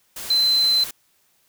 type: tone in noise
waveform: sine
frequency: 4066 Hz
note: B7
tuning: 50 cents sharp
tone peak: -15 dBFS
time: 0.3-0.84 s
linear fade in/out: 5 ms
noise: white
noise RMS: -33 dBFS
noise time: 0.16-0.91 s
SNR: +15 dB
effects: white hiss -63 dBFS RMS until 1.48 s